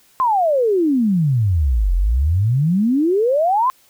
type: exponential two-way sweep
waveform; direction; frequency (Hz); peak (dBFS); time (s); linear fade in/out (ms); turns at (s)
sine; down then up; 1070 to 42 to 1070; -13; 0.2-3.7; 0; 1.94
effects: white hiss -54 dBFS RMS until 3.89 s